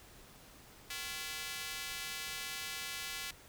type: tone with high-pass filter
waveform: square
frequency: 154.9 Hz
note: D#3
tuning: 7 cents flat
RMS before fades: -42 dBFS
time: 0.9-3.31 s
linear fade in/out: 5 ms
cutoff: 2300 Hz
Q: 0.93
effects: pink hiss -57 dBFS RMS until 3.48 s

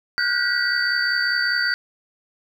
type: tone cluster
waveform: sine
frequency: 1441 / 1506 / 1576 / 1939 / 4597 Hz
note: F#6 / F#6 / G6 / B6 / D8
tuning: -46 / +30 / +9 / -32 / -38 cents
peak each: -23 / -25 / -27 / -26 / -24 dBFS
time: 0.18-1.74 s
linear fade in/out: 0 ms
effects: tanh soft clip ceiling -7 dBFS + 8-bit

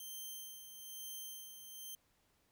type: tone with tremolo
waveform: 5% pulse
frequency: 3136 Hz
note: G7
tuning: in tune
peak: -36 dBFS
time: 0-1.95 s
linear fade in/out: 2 ms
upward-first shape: sine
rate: 1.1 Hz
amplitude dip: 55%
effects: pink hiss -75 dBFS RMS until 2.51 s

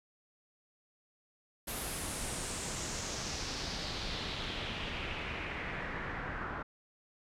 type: noise with low-pass filter sweep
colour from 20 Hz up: pink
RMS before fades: -39 dBFS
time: 1.67-6.63 s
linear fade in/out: 10 ms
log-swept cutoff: 12000 to 1400 Hz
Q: 2.8
effects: none

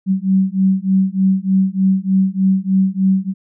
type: beating tone pair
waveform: sine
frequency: 189.2 / 192.5 Hz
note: F#3 / G3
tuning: +39 / -31 cents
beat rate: 3.3 Hz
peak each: -15 dBFS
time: 0.06-3.34 s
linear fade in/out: 50 ms
effects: none

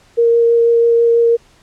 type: tone with vibrato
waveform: sine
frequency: 466.2 Hz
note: A#4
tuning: in tune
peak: -8 dBFS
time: 0.17-1.37 s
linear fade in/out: 20 ms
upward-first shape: sine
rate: 6.1 Hz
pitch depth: 8 cents each way
effects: pink hiss -50 dBFS RMS until 1.62 s + low-pass 8000 Hz 12 dB/octave

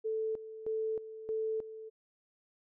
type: tone with tremolo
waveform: sine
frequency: 440 Hz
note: A4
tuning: in tune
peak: -31 dBFS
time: 0.04-1.9 s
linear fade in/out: 20 ms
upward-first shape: square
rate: 1.6 Hz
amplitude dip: 75%
effects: none

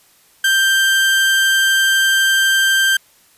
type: tone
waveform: 30% pulse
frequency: 1572 Hz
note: G6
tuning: 4 cents sharp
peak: -9 dBFS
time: 0.44-2.97 s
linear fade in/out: 5 ms
effects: white hiss -52 dBFS RMS until 3.37 s + resampled to 32000 Hz

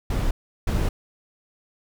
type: noise bursts at uneven times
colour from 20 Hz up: brown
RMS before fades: -22 dBFS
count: 2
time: 0.1-0.31 / 0.67-0.89 s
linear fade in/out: 5 ms
effects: none

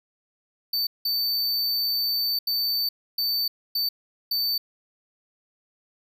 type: tone bursts at uneven times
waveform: square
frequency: 4558 Hz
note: C#8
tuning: 47 cents sharp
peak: -23 dBFS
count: 6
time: 0.73-0.87 / 1.05-2.39 / 2.47-2.89 / 3.18-3.48 / 3.75-3.89 / 4.31-4.58 s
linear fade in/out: 5 ms
effects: none

